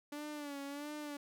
sawtooth tone with vibrato, 289.4 Hz, D4, 25 cents flat, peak -38 dBFS, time 0.12-1.17 s, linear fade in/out 5 ms, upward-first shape sine, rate 1.5 Hz, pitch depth 64 cents each way, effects none

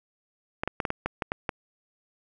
clicks, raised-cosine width 0.5 ms, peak -12 dBFS, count 9, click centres 0.635 / 0.676 / 0.802 / 0.852 / 0.904 / 1.06 / 1.222 / 1.319 / 1.492 s, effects none

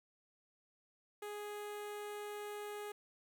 sawtooth tone with notch filter, 415.3 Hz, G#4, in tune, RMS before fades -45 dBFS, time 1.22-2.92 s, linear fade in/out 5 ms, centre 5000 Hz, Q 1.5, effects 11-bit

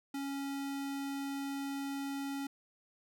square tone, 277.2 Hz, C#4, in tune, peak -37 dBFS, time 0.14-2.47 s, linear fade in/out 5 ms, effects none

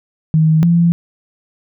sine tone pair in turn, 158 / 170.19 Hz, D#3 / F3, +27 / -44 cents, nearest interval minor second, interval 129 cents, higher second, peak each -8 / -8 dBFS, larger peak neither, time 0.34-0.63 / 0.63-0.92 s, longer neither, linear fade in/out 0 ms, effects none

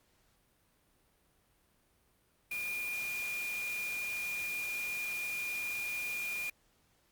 sine tone in noise, 2422 Hz, D#7, 47 cents flat, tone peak -35 dBFS, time 2.51-6.5 s, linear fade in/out 5 ms, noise white, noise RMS -45 dBFS, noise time 2.51-6.5 s, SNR +7 dB, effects pink hiss -71 dBFS RMS until 7.11 s + Opus 48 kbps

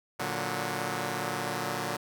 5% pulse chord, Bb augmented, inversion none, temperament equal with one note detuned, 116.54 / 146.83 / 183.51 Hz, Bb2 / D3 / F#3, 0 / 0 / -14 cents, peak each -24 dBFS, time 0.19-1.97 s, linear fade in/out 10 ms, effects none

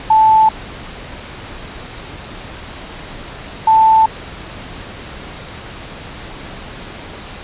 sine tone pair in turn, 876 / 883.6 Hz, A5 / A5, -8 / +7 cents, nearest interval unison, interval 15 cents, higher second, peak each -6 dBFS, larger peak neither, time 0.1-0.49 / 3.67-4.06 s, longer neither, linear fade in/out 5 ms, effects pink hiss -31 dBFS RMS until 7.43 s + resampled to 8000 Hz

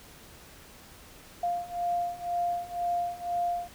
sine beating tone pair, 698.5 / 700.5 Hz, F5 / F5, 0 / +5 cents, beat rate 2 Hz, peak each -32 / -30 dBFS, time 1.43-3.68 s, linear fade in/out 5 ms, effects pink hiss -51 dBFS RMS until 3.74 s

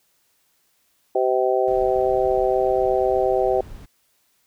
harmonic tone, 128.3 Hz, C3, 34 cents flat, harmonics 3 / 4 / 5 / 6, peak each -21 / -22 / -23 / -24 dBFS, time 1.15-3.61 s, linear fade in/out 5 ms
brown noise, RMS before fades -38 dBFS, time 1.67-3.86 s, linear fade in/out 10 ms
effects white hiss -65 dBFS RMS until 4.46 s

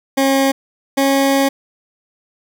20% pulse tone pair in turn, 271 / 273.7 Hz, C#4 / C#4, -39 / -22 cents, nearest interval unison, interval 17 cents, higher second, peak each -7 dBFS, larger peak neither, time 0.17-0.52 / 0.97-1.49 s, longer second, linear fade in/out 10 ms, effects none

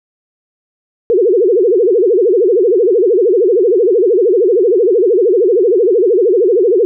sine tone with vibrato, 415.3 Hz, G#4, in tune, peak -7 dBFS, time 1.1-6.85 s, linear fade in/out 0 ms, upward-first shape sine, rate 13 Hz, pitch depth 280 cents each way, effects none

